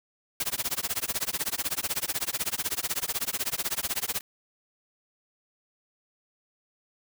white noise with tremolo, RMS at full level -27 dBFS, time 0.4-4.21 s, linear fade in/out 2 ms, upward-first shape sine, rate 16 Hz, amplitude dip 100%, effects none

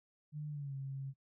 sine tone with pitch glide, 150 to 135.97 Hz, D3 to C#3, +37 to -33 cents, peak -39 dBFS, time 0.32-1.14 s, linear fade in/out 50 ms, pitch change -170 cents, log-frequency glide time 0.49-0.75 s, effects noise-tail reverb RT60 0.1 s tail -23 dB re dry

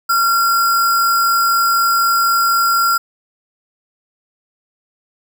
sine tone with sample-and-hold, 1372 Hz, F6, 31 cents flat, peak -11 dBFS, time 0.09-2.98 s, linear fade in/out 10 ms, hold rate 6300 Hz, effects none

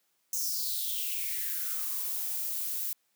violet noise with high-pass filter sweep, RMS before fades -33 dBFS, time 0.33-2.93 s, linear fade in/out 2 ms, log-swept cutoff 6300 to 350 Hz, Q 5.9, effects white hiss -74 dBFS RMS until 3.15 s + high-pass 150 Hz 12 dB/octave

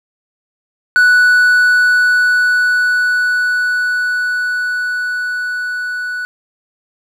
triangle tone with level ramp, 1480 Hz, F#6, in tune, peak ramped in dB -4 to -17 dBFS, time 0.96-6.25 s, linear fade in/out 0 ms, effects none

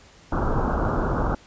pink low-pass noise, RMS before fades -23 dBFS, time 0.32-1.35 s, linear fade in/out 5 ms, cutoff 1500 Hz, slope 96 dB/octave, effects pink hiss -51 dBFS RMS until 1.46 s + resampled to 16000 Hz

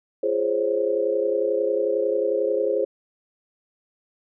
sine chord, Db major seventh, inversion first, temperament equal with one note detuned, 344 / 415.3 / 523.3 / 554.4 Hz, F4 / Ab4 / C5 / Db5, -26 / 0 / 0 / 0 cents, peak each -29 / -24 / -23 / -29 dBFS, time 0.23-2.85 s, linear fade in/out 5 ms, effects none

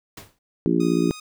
pink noise with exponential decay, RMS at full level -35 dBFS, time 0.17-0.39 s, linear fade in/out 5 ms, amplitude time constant 47 ms
harmonic tone, 57.8 Hz, A#1, 14 cents flat, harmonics 3 / 4 / 5 / 6 / 7, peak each -23 / -26 / -22 / -23 / -27 dBFS, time 0.66-1.11 s, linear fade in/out 0 ms
10% pulse tone, 1244.5 Hz, D#6, in tune, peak -29 dBFS, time 0.8-1.2 s, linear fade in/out 5 ms
effects none

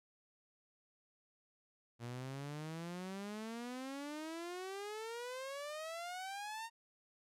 sawtooth exponential sweep, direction up, 116.54 to 928 Hz, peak -39 dBFS, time 1.99-6.7 s, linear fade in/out 50 ms, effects low-pass 11000 Hz 12 dB/octave

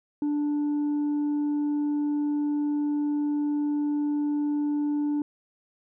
triangle tone with tanh clipping, 293.7 Hz, D4, in tune, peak -24 dBFS, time 0.22-5.22 s, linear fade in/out 2 ms, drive 7 dB, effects none

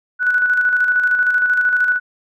sine tone with tremolo, 1480 Hz, F#6, in tune, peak -11 dBFS, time 0.19-2 s, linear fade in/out 50 ms, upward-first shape square, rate 13 Hz, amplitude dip 40%, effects none

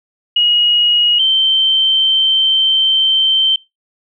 sine tone pair in turn, 2891 / 3113 Hz, F#7 / G7, -41 / -13 cents, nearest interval minor second, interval 128 cents, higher second, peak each -9 dBFS, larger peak neither, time 0.36-1.19 / 1.19-3.56 s, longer second, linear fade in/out 5 ms, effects noise-tail reverb RT60 0.2 s tail -20 dB re dry

